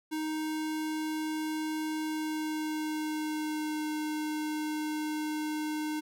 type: tone with pitch glide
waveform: square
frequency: 311.5 to 306 Hz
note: D#4 to D#4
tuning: +2 to -29 cents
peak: -32 dBFS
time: 0.11-6.01 s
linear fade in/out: 20 ms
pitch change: -31 cents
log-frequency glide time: 2.03-3.87 s
effects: none